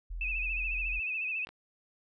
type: tone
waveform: sine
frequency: 42 Hz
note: E1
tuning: 33 cents sharp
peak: -35 dBFS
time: 0.1-1 s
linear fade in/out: 10 ms
type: tone with vibrato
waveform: sine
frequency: 2570 Hz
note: E7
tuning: 45 cents flat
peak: -31 dBFS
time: 0.21-1.45 s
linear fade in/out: 2 ms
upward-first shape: sine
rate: 14 Hz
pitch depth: 70 cents each way
type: clicks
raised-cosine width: 0.3 ms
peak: -29 / -32 dBFS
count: 2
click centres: 1.471 / 1.49 s
effects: none